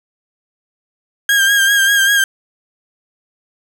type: tone with vibrato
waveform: 35% pulse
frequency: 1612 Hz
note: G6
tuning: 48 cents sharp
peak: -8 dBFS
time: 1.29-2.24 s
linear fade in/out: 2 ms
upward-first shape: sine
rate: 5.1 Hz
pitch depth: 41 cents each way
effects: none